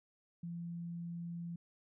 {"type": "tone", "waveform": "sine", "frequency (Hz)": 170.6, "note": "F3", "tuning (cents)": -40, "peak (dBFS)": -40, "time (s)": [0.43, 1.56], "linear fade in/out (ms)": 5, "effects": []}